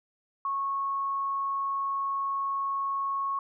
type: tone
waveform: sine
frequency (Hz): 1100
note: C#6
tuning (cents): -14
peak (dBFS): -27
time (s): 0.45-3.39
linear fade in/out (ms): 2
effects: none